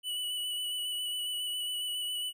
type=tone with vibrato; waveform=square; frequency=2960 Hz; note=F#7; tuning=in tune; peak=-33 dBFS; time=0.03-2.33 s; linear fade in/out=50 ms; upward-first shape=square; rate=7.3 Hz; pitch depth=16 cents each way; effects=none